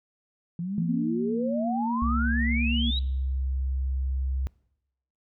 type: exponential sweep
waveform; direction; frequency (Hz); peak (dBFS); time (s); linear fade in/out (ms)
sine; up; 166 to 3929; -28; 0.59-2.99; 2
type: tone with exponential decay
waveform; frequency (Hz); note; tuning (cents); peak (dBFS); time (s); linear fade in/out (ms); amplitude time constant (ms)
sine; 169.7; F3; -49; -23; 0.78-1.93; 2; 250
type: tone with vibrato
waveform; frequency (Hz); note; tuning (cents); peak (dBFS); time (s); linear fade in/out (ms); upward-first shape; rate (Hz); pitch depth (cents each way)
sine; 233.1; A#3; 0; -26; 0.82-2.91; 10; triangle; 8.5; 28
type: tone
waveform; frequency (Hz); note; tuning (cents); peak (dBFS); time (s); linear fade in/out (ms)
sine; 66; C2; +16; -25; 2.02-4.47; 0
effects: noise-tail reverb RT60 0.8 s tail -23 dB re dry